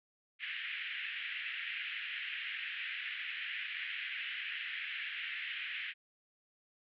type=band-pass noise; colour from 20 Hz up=pink; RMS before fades=-41 dBFS; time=0.39-5.94 s; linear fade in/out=50 ms; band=1700 to 3100 Hz; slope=48 dB/octave; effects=none